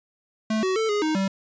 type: tone with pitch steps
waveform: square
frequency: 218.3 / 375.8 / 443 / 414.6 / 311.6 / 193.6 Hz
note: A3 / F#4 / A4 / G#4 / D#4 / G3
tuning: -13 / +27 / +12 / -3 / +3 / -21 cents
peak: -22 dBFS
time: 0.5-1.28 s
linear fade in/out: 5 ms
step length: 130 ms
effects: resampled to 16000 Hz